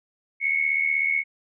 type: tone with amplitude modulation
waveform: sine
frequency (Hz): 2200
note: C#7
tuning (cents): -14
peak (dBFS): -17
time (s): 0.4-1.24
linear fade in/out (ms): 50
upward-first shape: sine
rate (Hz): 76.2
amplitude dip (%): 70
effects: none